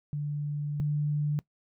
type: tone pair in turn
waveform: sine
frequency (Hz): 146.83 / 148.02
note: D3 / D3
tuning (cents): 0 / +14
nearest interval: unison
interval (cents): 14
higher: second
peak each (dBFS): -29 / -25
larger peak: second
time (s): 0.13-0.8 / 0.8-1.39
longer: first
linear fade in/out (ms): 0
effects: noise-tail reverb RT60 0.1 s tail -21 dB re dry